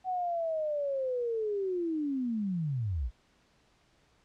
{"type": "linear sweep", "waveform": "sine", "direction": "down", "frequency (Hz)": [752, 49], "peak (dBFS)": -29, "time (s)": [0.04, 3.11], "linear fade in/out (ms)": 50, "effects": ["pink hiss -67 dBFS RMS until 4.24 s", "low-pass 6000 Hz 12 dB/octave"]}